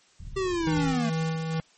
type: low-pass noise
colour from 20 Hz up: pink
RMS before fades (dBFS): -40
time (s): 0.19-0.95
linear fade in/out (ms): 10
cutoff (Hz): 150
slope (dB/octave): 24
type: linear sweep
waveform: square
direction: down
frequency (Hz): 392 to 220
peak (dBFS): -26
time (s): 0.36-1.1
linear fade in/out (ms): 10
type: tone with tremolo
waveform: square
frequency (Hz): 161.2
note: E3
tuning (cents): -38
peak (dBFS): -25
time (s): 0.67-1.6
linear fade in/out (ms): 0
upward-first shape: sine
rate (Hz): 2.3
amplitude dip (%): 40
effects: white hiss -60 dBFS RMS until 1.77 s + MP3 32 kbps